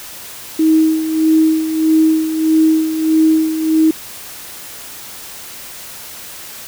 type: tone with tremolo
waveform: sine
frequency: 317.1 Hz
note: D#4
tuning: 33 cents sharp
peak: -7 dBFS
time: 0.59-3.91 s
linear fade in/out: 5 ms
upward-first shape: sine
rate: 1.6 Hz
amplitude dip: 65%
effects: white hiss -32 dBFS RMS until 6.67 s